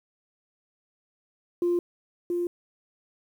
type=tone with echo; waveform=sine; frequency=349.2 Hz; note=F4; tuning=in tune; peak=-20 dBFS; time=1.62-1.79 s; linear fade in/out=2 ms; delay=680 ms; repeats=1; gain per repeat=-4 dB; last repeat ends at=2.47 s; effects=tanh soft clip ceiling -18 dBFS + 9-bit